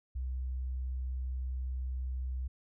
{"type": "tone", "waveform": "sine", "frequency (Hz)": 63.9, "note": "C2", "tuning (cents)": -40, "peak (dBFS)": -33, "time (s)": [0.15, 2.48], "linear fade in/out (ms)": 10, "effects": []}